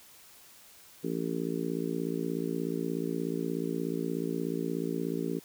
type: harmonic tone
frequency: 56.7 Hz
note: A#1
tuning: 47 cents flat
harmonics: 3 / 4 / 5 / 6 / 7 / 8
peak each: -36 / -38 / -35 / -39 / -36 / -40 dBFS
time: 1.03-5.4 s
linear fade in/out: 20 ms
effects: white hiss -55 dBFS RMS until 5.44 s